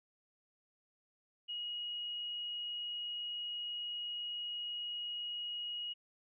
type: tone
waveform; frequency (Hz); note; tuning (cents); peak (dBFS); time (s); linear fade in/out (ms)
sine; 2893; F#7; -40; -38; 1.48-5.94; 20
effects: none